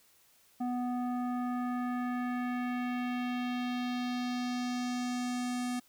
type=tone with low-pass filter sweep; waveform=square; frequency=246.9 Hz; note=B3; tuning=in tune; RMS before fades=-34 dBFS; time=0.6-5.8 s; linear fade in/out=10 ms; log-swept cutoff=800 to 9600 Hz; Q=1.6; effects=white hiss -65 dBFS RMS until 5.88 s